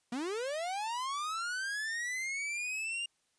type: linear sweep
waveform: 45% pulse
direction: up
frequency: 228 to 2825 Hz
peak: -34 dBFS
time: 0.12-3.06 s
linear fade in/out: 5 ms
effects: white hiss -75 dBFS RMS until 3.38 s + resampled to 22050 Hz